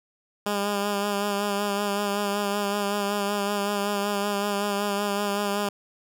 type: tone with vibrato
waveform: 10% pulse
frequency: 203 Hz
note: G#3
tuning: 39 cents flat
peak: -16 dBFS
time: 0.46-5.69 s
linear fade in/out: 5 ms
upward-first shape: sine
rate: 5.3 Hz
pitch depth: 30 cents each way
effects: none